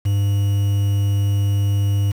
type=tone with quantisation; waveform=triangle; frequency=100.5 Hz; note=G2; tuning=44 cents sharp; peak=-13 dBFS; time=0.05-2.12 s; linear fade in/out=10 ms; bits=6; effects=none